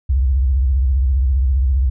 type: tone with vibrato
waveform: sine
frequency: 65.7 Hz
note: C2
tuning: 8 cents sharp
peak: -12 dBFS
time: 0.09-1.9 s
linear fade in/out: 10 ms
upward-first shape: sine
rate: 15 Hz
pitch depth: 170 cents each way
effects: none